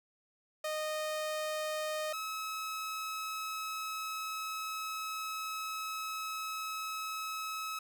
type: tone pair in turn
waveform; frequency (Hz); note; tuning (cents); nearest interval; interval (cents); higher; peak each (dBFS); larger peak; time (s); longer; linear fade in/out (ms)
sawtooth; 617 / 1288.6; D#5 / E6; -15 / -40; octave + minor second; 1275; second; -30 / -33; first; 0.64-2.13 / 2.13-7.79; second; 5
effects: none